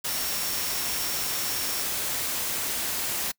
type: tone in noise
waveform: sine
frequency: 5500 Hz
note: F8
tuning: 27 cents flat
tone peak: -36 dBFS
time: 0.08-1.83 s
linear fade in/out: 10 ms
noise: white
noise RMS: -29 dBFS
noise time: 0.04-3.32 s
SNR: -10 dB
effects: noise-tail reverb RT60 0.1 s tail -25 dB re dry